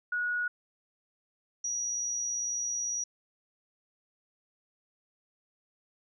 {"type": "tone pair in turn", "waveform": "sine", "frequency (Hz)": [1457, 5791], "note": ["F#6", "F#8"], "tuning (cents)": [-27, -38], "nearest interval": "2 octaves", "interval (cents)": 2389, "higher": "second", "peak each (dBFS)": [-28, -30], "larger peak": "first", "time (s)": [[0.12, 0.48], [1.64, 3.04]], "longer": "second", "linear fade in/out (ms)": 5, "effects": []}